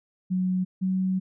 sine tone pair in turn, 184.5 / 187.4 Hz, F#3 / F#3, -5 / +22 cents, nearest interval unison, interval 27 cents, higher second, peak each -22 dBFS, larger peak neither, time 0.3-0.65 / 0.81-1.2 s, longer second, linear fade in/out 20 ms, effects none

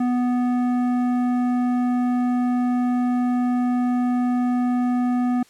sine tone with tanh clipping, 246.9 Hz, B3, in tune, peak -20 dBFS, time 0-5.43 s, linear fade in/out 5 ms, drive 12 dB, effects white hiss -54 dBFS RMS until 5.49 s + low-pass 9000 Hz 12 dB/octave

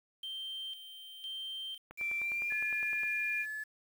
sine tone with tremolo, 3140 Hz, G7, 2 cents sharp, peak -38 dBFS, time 0.23-1.78 s, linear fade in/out 5 ms, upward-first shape square, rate 0.99 Hz, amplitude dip 60%
click train, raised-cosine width 0.5 ms, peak -33 dBFS, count 12, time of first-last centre 1.91-3.034 s, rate 9.79 Hz
sine tone with pitch glide, 2349 to 2411 Hz, D7 to D7, 0 to +45 cents, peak -32 dBFS, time 1.97-3.46 s, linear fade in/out 50 ms, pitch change +45 cents, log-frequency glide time 2.18-2.57 s
sine tone, 1721 Hz, A6, 39 cents flat, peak -37 dBFS, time 2.5-3.64 s, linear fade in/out 10 ms
effects 9-bit

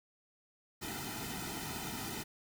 pink noise with comb filter, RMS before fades -41 dBFS, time 0.81-2.24 s, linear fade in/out 20 ms, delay 1.8 ms, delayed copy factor -0.9, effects none

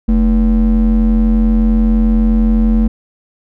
triangle ring-modulated tone, 133.9 Hz, C3, 40 cents sharp, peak -3 dBFS, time 0.08-2.88 s, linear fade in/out 10 ms, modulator 88.1 Hz, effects none

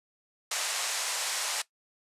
white band-pass noise, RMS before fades -32 dBFS, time 0.51-1.62 s, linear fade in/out 5 ms, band 560 to 9000 Hz, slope 24 dB/octave, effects noise-tail reverb RT60 0.1 s tail -17 dB re dry + resampled to 32000 Hz

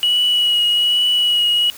sine tone with vibrato, 2922 Hz, F#7, 22 cents flat, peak -11 dBFS, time 0.03-1.7 s, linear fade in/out 0 ms, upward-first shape triangle, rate 1.2 Hz, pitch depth 20 cents each way, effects tanh soft clip ceiling -10 dBFS + white hiss -38 dBFS RMS until 1.77 s

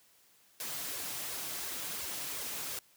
white noise with flanger, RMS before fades -39 dBFS, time 0.6-2.79 s, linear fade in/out 2 ms, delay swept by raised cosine 1.8 to 7.2 ms, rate 2.8 Hz, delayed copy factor +0.55, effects white hiss -65 dBFS RMS until 2.96 s + high-pass 60 Hz 12 dB/octave

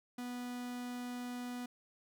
45% pulse tone, 245.8 Hz, B3, 8 cents flat, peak -40 dBFS, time 0.18-1.66 s, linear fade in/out 5 ms, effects none

